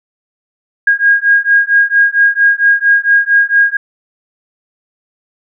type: beating tone pair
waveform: sine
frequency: 1629 / 1633.4 Hz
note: G#6 / G#6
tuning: -34 / -29 cents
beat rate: 4.4 Hz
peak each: -10 dBFS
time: 0.87-3.77 s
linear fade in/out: 5 ms
effects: none